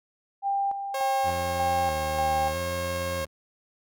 sine tone with tremolo, 794 Hz, G5, 22 cents sharp, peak -23 dBFS, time 0.42-2.54 s, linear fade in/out 50 ms, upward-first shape square, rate 1.7 Hz, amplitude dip 55%
sawtooth tone, 540 Hz, C#5, 45 cents flat, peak -25 dBFS, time 0.94-3.25 s, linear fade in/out 5 ms
sawtooth tone with vibrato, 82.2 Hz, E2, 4 cents flat, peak -29 dBFS, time 1.23-3.27 s, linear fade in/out 50 ms, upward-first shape square, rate 0.76 Hz, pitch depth 99 cents each way
effects none

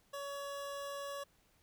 25% pulse tone, 563 Hz, C#5, 27 cents sharp, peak -37 dBFS, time 0.13-1.24 s, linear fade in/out 10 ms, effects pink hiss -71 dBFS RMS until 1.62 s

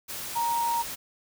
sine tone in noise, 936 Hz, A#5, 7 cents sharp, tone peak -24 dBFS, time 0.35-0.83 s, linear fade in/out 20 ms, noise white, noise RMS -36 dBFS, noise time 0.08-0.96 s, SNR +9 dB, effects none

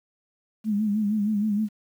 sine tone with vibrato, 210 Hz, G#3, 19 cents sharp, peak -21 dBFS, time 0.64-1.69 s, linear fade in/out 50 ms, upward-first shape sine, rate 6.4 Hz, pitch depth 72 cents each way, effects 9-bit

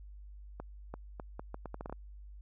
accelerating click train, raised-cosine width 1 ms, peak -27 dBFS, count 11, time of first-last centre 0.6-1.926 s, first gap 340 ms, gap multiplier 0.76, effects added 50 Hz sine -47 dBFS peak until 2.41 s

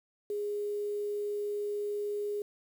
sine tone with quantisation, 413.2 Hz, G#4, 9 cents flat, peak -31 dBFS, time 0.3-2.42 s, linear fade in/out 2 ms, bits 9, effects none

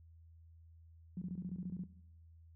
sine tone bursts, 181.2 Hz, F#3, 36 cents flat, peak -38 dBFS, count 10, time 1.17-1.838 s, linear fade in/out 2 ms, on 47 ms, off 22 ms, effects noise-tail reverb RT60 1.0 s tail -19 dB re dry + added 82 Hz sine -57 dBFS peak until 2.55 s

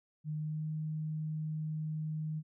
sine tone with pitch glide, 153 to 155.32 Hz, D#3 to D#3, -29 to -3 cents, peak -34 dBFS, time 0.24-2.43 s, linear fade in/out 50 ms, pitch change +26 cents, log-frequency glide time 0.36-0.66 s, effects none

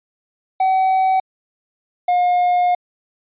triangle tone pair in turn, 758 / 714.8 Hz, F#5 / F5, +42 / +40 cents, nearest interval minor second, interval 102 cents, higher first, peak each -11 dBFS, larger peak neither, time 0.6-1.2 / 2.08-2.75 s, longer second, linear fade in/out 5 ms, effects resampled to 8000 Hz

